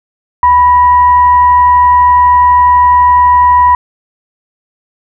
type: tone with frequency modulation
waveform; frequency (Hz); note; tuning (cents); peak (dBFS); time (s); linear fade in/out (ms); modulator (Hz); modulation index
sine; 987.8; B5; 0; -3; 0.43-3.75; 2; 912; 0.24
effects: none